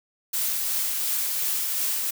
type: noise with tremolo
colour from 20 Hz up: blue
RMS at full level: -25 dBFS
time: 0.33-2.11 s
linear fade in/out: 10 ms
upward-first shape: triangle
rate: 2.8 Hz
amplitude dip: 25%
effects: none